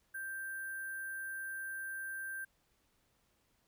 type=tone with sample-and-hold; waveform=sine; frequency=1575 Hz; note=G6; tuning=8 cents sharp; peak=-39 dBFS; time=0.14-2.45 s; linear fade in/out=10 ms; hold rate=11025 Hz; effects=pink hiss -75 dBFS RMS until 3.67 s